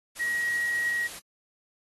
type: tone in noise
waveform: sine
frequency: 1901 Hz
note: A#6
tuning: 33 cents sharp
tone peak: -25 dBFS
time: 0.19-1.08 s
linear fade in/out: 20 ms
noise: white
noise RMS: -41 dBFS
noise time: 0.15-1.2 s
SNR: +13 dB
effects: AAC 32 kbps